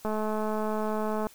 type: click train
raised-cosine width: 1 ms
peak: -18 dBFS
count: 263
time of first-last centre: 0.05-1.269 s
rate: 215 Hz
effects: white hiss -54 dBFS RMS until 1.34 s